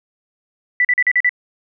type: tone bursts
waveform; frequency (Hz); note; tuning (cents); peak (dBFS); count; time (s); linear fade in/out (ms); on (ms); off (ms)
sine; 1975.5; B6; 0; -11; 6; 0.8-1.293; 2; 48; 41
effects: none